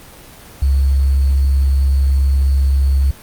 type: tone with sample-and-hold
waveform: sine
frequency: 68.1 Hz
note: C#2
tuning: 30 cents flat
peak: -10 dBFS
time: 0.62-3.11 s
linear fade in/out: 5 ms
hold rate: 4410 Hz
effects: pink hiss -39 dBFS RMS until 3.22 s + Opus 24 kbps